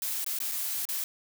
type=noise with dropouts; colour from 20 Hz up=blue; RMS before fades=-32 dBFS; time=0.02-1.04 s; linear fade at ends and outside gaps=1 ms; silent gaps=0.244-0.263 / 0.388-0.402 / 0.515-0.519 / 0.853-0.888 s; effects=none